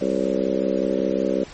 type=harmonic tone with a mistuned harmonic; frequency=65.4 Hz; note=C2; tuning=in tune; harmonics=3 / 4 / 5 / 6 / 7 / 8 / 9; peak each=-27 / -27 / -27 / -27 / -27 / -27 / -27 dBFS; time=0.01-1.44 s; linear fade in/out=5 ms; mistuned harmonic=9; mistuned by=-63 cents; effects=pink hiss -42 dBFS RMS until 1.53 s + MP3 32 kbps